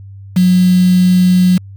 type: tone with quantisation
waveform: sine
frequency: 182 Hz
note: F#3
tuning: 28 cents flat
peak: -6 dBFS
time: 0.36-1.58 s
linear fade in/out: 10 ms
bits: 4
effects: added 98 Hz sine -30 dBFS peak until 1.76 s